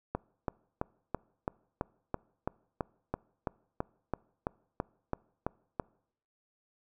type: click train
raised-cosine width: 1 ms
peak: -17 dBFS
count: 18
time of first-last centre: 0.15-5.798 s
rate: 3.01 Hz
effects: noise-tail reverb RT60 0.7 s tail -25 dB re dry